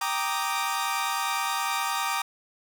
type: chord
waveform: sawtooth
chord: Eb major seventh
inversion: first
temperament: equal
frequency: 784 / 932.3 / 1174.7 / 1244.5 Hz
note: G5 / Bb5 / D6 / Eb6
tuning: 0 / 0 / 0 / 0 cents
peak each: -29 / -27 / -27 / -29 dBFS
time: 0.01-2.22 s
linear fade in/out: 5 ms
effects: none